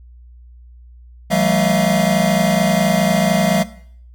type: tone cluster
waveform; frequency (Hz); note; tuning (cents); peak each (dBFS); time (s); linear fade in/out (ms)
square; 166.5 / 190.8 / 220.6 / 640 / 693; E3 / G3 / A3 / D#5 / F5; +18 / -47 / +5 / +49 / -14; -22 / -19 / -24 / -21 / -21; 1.3-3.64; 20
effects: noise-tail reverb RT60 0.6 s tail -17 dB re dry + added 60 Hz sine -39 dBFS peak until 4.14 s